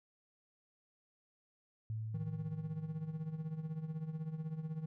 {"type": "tone with exponential decay", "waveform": "sine", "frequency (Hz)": 110, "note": "A2", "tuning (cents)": 0, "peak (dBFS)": -36, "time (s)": [1.9, 4.76], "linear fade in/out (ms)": 0, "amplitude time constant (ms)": 620}
{"type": "tone with tremolo", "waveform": "triangle", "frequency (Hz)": 158.2, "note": "D#3", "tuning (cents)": 29, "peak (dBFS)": -33, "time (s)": [2.14, 4.86], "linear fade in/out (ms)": 5, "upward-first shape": "triangle", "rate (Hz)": 16, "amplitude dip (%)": 80}
{"effects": []}